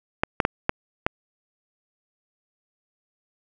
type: clicks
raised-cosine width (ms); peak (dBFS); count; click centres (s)
0.5; -4; 5; 0.235 / 0.402 / 0.451 / 0.694 / 1.065
effects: none